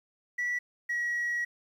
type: tone pair in turn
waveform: sine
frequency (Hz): 1951 / 1914.2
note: B6 / A#6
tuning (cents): -22 / +45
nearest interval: unison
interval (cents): 33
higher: first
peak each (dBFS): -26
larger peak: neither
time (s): 0.38-0.59 / 0.89-1.45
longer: second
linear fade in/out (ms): 10
effects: tanh soft clip ceiling -26 dBFS + 10-bit